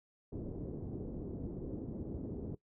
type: low-pass noise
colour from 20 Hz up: white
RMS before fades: -42 dBFS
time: 0.32-2.55 s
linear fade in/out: 5 ms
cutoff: 380 Hz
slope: 24 dB/octave
effects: noise-tail reverb RT60 0.1 s tail -18 dB re dry